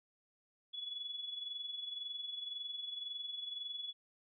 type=tone with amplitude modulation; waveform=sine; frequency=3400 Hz; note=G#7; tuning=40 cents sharp; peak=-38 dBFS; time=0.73-3.93 s; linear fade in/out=20 ms; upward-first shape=sine; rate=21.9 Hz; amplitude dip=60%; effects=none